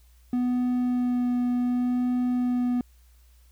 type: tone with vibrato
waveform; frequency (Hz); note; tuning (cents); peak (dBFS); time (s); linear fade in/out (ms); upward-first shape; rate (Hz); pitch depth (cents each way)
triangle; 246.9; B3; 0; -20; 0.33-2.81; 2; sine; 0.68; 10
effects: added 60 Hz sine -53 dBFS peak until 3.51 s + white hiss -65 dBFS RMS until 3.51 s